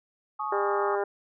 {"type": "chord", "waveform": "sine", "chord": "Ab suspended fourth", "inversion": "none", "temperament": "equal with one note detuned", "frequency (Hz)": [852.5, 1108.7, 1244.5], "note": ["Ab5", "Db6", "Eb6"], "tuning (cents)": [45, 0, 0], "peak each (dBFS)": -33, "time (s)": [0.39, 0.96], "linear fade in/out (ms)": 10}
{"type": "harmonic tone", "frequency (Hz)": 201.3, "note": "G3", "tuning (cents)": 46, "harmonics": [2, 3, 4, 5, 6, 7, 8, 9], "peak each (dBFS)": [-27, -33, -32, -38, -43, -38, -43, -46], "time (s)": [0.52, 1.04], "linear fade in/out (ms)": 5}
{"effects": []}